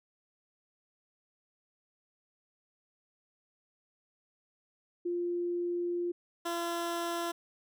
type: tone pair in turn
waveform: sine / 15% pulse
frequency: 349.2 / 341 Hz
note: F4 / F4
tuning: 0 / -41 cents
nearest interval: unison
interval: 41 cents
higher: first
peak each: -30 / -26 dBFS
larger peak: second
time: 5.05-6.12 / 6.45-7.32 s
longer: first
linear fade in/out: 10 ms
effects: none